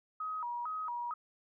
sine tone with vibrato, 1100 Hz, C#6, 14 cents flat, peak -35 dBFS, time 0.2-1.14 s, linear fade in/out 5 ms, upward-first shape square, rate 2.2 Hz, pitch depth 240 cents each way, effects none

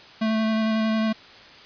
square tone with vibrato, 220 Hz, A3, in tune, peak -21 dBFS, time 0.21-1.13 s, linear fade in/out 10 ms, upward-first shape square, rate 11 Hz, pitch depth 10 cents each way, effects white hiss -46 dBFS RMS until 1.65 s + resampled to 11025 Hz

